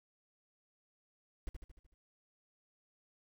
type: noise with echo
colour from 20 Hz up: brown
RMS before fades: -38 dBFS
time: 1.47-1.49 s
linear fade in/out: 0 ms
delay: 75 ms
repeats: 6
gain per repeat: -5 dB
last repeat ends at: 1.94 s
effects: none